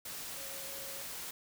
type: tone in noise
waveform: sine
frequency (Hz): 548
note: C#5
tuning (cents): -20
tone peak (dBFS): -51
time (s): 0.37-1.02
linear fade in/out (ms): 5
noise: white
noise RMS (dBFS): -43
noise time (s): 0.05-1.31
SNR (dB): -11
effects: none